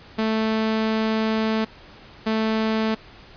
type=tone pair in turn; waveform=sawtooth; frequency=220 / 220 Hz; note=A3 / A3; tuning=0 / 0 cents; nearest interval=unison; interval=0 cents; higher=neither; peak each=-16 dBFS; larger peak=neither; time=0.18-1.65 / 2.26-2.95 s; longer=first; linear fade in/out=10 ms; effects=pink hiss -46 dBFS RMS until 3.36 s + resampled to 11025 Hz